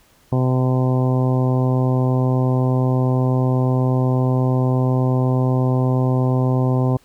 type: harmonic tone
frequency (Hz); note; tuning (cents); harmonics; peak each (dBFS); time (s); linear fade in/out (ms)
128.3; C3; -34; 1 / 2 / 3 / 4 / 5 / 6 / 7 / 8; -16 / -22 / -26 / -28 / -30 / -32 / -33 / -34; 0.32-6.97; 5
effects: pink hiss -55 dBFS RMS until 7.04 s